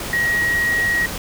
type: tone in noise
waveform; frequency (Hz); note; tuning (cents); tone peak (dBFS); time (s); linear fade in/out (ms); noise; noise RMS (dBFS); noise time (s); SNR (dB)
sine; 1898; A#6; +31; -16; 0.13-1.06; 2; pink; -28; 0-1.18; +9
effects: none